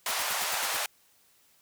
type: band-pass noise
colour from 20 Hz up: pink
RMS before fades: -31 dBFS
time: 0.06-0.86 s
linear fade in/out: 2 ms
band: 670 to 15000 Hz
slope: 24 dB/octave
type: noise bursts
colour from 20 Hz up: white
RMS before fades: -35 dBFS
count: 7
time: 0.08-0.769 s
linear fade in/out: 5 ms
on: 35 ms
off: 74 ms
effects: white hiss -64 dBFS RMS until 1.61 s